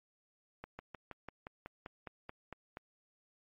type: slowing click train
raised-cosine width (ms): 0.5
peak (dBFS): -29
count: 12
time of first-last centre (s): 0.64-2.771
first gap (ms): 150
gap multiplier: 1.05
effects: MP3 32 kbps